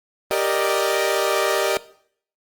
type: chord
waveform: sawtooth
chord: Eb major seventh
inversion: first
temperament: equal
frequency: 392 / 466.2 / 587.3 / 622.3 Hz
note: G4 / Bb4 / D5 / Eb5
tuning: 0 / 0 / 0 / 0 cents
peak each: -20 / -21 / -20 / -20 dBFS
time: 0.31-1.77 s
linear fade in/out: 0 ms
effects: noise-tail reverb RT60 0.6 s tail -18 dB re dry + Opus 32 kbps